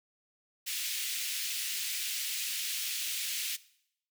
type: high-pass noise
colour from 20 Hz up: pink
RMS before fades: -35 dBFS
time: 0.66-3.57 s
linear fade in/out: 20 ms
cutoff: 2400 Hz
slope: 24 dB/octave
effects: noise-tail reverb RT60 0.7 s tail -19 dB re dry